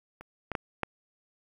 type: clicks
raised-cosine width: 0.5 ms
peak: -30 / -18 / -14 / -13 dBFS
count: 4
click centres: 0.21 / 0.517 / 0.552 / 0.833 s
effects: 9-bit